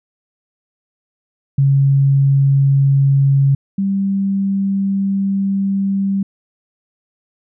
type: tone pair in turn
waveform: sine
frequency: 137.9 / 195.98 Hz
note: C#3 / G3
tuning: -9 / 0 cents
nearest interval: tritone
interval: 609 cents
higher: second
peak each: -9 / -14 dBFS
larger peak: first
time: 1.58-3.55 / 3.78-6.23 s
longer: second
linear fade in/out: 5 ms
effects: none